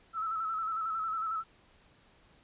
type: tone with vibrato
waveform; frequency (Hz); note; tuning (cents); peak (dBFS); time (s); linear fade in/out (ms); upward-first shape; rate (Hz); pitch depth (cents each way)
sine; 1309; E6; -13; -31; 0.13-1.44; 50; square; 11; 37
effects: pink hiss -63 dBFS RMS until 2.43 s + resampled to 8000 Hz